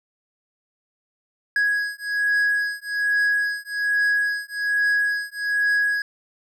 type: beating tone pair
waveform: triangle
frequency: 1661.2 / 1662.4 Hz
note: G#6 / G#6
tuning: 0 / +1 cents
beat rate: 1.2 Hz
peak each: -21 dBFS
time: 1.56-6.02 s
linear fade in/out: 2 ms
effects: none